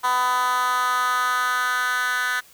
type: tone with high-pass filter sweep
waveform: 10% pulse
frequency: 250 Hz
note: B3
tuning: 21 cents sharp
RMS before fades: -22 dBFS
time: 0.03-2.41 s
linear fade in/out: 20 ms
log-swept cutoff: 1000 to 1600 Hz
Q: 3.8
effects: white hiss -51 dBFS RMS until 2.53 s